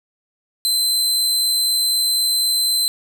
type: tone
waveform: sawtooth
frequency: 4072 Hz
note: C8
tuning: 48 cents flat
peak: -13 dBFS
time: 0.65-2.88 s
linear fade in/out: 0 ms
effects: none